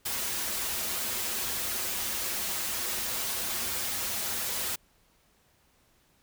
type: noise with comb filter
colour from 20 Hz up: white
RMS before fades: -32 dBFS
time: 0.05-4.76 s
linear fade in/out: 10 ms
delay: 6.8 ms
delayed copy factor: -0.75
effects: pink hiss -66 dBFS RMS until 6.22 s